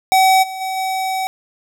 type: tone with level steps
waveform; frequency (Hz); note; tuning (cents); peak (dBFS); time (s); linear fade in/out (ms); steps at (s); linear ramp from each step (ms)
square; 759; F#5; +44; -10 / -26 / -21 / -19; 0.12-1.27; 0; 0.42 / 0.6 / 0.76; 20
effects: none